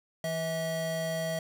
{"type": "tone pair together", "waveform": "square", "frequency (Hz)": [164.81, 646], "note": ["E3", "E5"], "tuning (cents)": [0, -35], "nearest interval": "2 octaves", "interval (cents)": 2365, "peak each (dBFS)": [-36, -32], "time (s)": [0.24, 1.39], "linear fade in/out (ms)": 2, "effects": []}